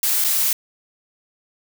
blue noise with dropouts, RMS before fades -19 dBFS, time 0.03-0.53 s, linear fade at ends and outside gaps 2 ms, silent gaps 0.241-0.245 s, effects none

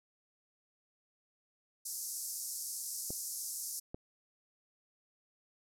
white band-pass noise, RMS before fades -41 dBFS, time 1.85-3.8 s, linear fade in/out 10 ms, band 5100 to 13000 Hz, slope 48 dB/octave
clicks, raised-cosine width 2 ms, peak -28 dBFS, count 2, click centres 3.105 / 3.945 s
effects none

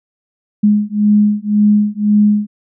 sine beating tone pair, 207.7 / 209.6 Hz, G#3 / G#3, 0 / +16 cents, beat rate 1.9 Hz, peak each -12 dBFS, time 0.63-2.47 s, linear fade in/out 10 ms, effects none

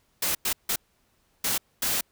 white noise bursts at uneven times, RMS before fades -26 dBFS, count 5, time 0.22-0.35 / 0.45-0.53 / 0.69-0.76 / 1.44-1.58 / 1.82-2.01 s, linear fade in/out 5 ms, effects pink hiss -68 dBFS RMS until 2.11 s

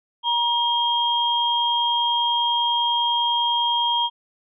sine tone pair together, 950 / 3225 Hz, A#5 / G7, +33 / +48 cents, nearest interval octave + major sixth, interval 2115 cents, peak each -21 / -21 dBFS, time 0.23-4.1 s, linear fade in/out 50 ms, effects none

